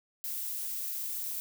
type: noise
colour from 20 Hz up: violet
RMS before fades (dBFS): -36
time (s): 0.24-1.4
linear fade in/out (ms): 0
effects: none